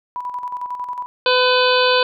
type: tone with tremolo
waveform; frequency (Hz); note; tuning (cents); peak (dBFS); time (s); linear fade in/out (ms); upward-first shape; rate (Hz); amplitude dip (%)
sine; 986; B5; -3; -22; 0.16-1.06; 0; square; 11; 55
type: harmonic tone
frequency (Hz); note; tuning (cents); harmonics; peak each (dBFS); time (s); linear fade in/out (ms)
503; B4; +32; 1 / 2 / 3 / 5 / 6 / 7 / 8 / 9; -16 / -19 / -21 / -23 / -24 / -24 / -25 / -26; 1.26-2.03; 2
effects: none